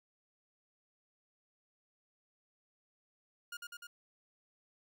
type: tone with echo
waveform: sawtooth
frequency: 1425 Hz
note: F6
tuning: 34 cents sharp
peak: -38 dBFS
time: 3.52-3.57 s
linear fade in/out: 5 ms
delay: 100 ms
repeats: 3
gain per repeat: -2 dB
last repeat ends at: 3.87 s
effects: none